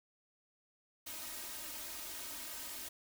white noise with comb filter, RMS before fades -45 dBFS, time 1.06-2.89 s, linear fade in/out 10 ms, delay 3.2 ms, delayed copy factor +1, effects none

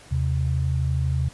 sine tone pair together, 79.68 / 131.9 Hz, D#2 / C3, +42 / +14 cents, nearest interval major sixth, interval 872 cents, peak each -23 / -23 dBFS, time 0.11-1.29 s, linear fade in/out 10 ms, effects pink hiss -48 dBFS RMS until 1.33 s + resampled to 24000 Hz

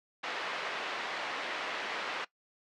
white band-pass noise, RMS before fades -37 dBFS, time 0.23-2.25 s, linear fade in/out 10 ms, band 420 to 2400 Hz, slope 12 dB/octave, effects noise-tail reverb RT60 0.1 s tail -19 dB re dry + low-pass 5000 Hz 12 dB/octave

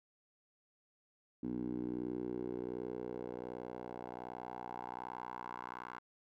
10% pulse tone with band-pass filter sweep, 61.3 Hz, B1, 12 cents flat, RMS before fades -43 dBFS, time 1.43-5.99 s, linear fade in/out 5 ms, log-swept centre 270 to 1200 Hz, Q 3.2, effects none

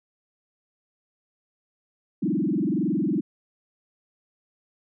sine tone with frequency modulation, 253.5 Hz, B3, 45 cents sharp, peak -21 dBFS, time 2.22-3.21 s, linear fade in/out 10 ms, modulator 21.7 Hz, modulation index 3.7, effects none

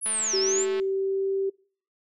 sine linear two-way sweep, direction down then up, 10950 to 4978 to 7640 Hz, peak -24 dBFS, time 0.01-0.66 s, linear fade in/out 50 ms, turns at 0.38 s
click train, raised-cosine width 0.3 ms, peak -22 dBFS, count 162, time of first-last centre 0.06-0.799 s, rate 218 Hz
sine tone with pitch glide, 384.2 to 389.1 Hz, G4 to G4, -35 to -13 cents, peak -23 dBFS, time 0.33-1.5 s, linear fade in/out 10 ms, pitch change +22 cents, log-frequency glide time 0.45-1.33 s
effects noise-tail reverb RT60 0.5 s tail -25 dB re dry

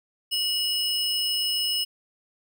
square tone pair together, 2925 / 5188 Hz, F#7 / E8, -21 / -28 cents, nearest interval minor seventh, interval 993 cents, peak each -26 / -28 dBFS, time 0.31-1.85 s, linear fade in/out 20 ms, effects none

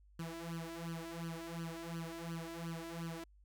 sawtooth tone with flanger, 166.3 Hz, E3, 16 cents sharp, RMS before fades -44 dBFS, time 0.19-3.24 s, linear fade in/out 5 ms, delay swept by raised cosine 0.66 to 3.06 ms, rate 2.8 Hz, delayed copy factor +0.85, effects added 50 Hz sine -61 dBFS peak until 3.44 s

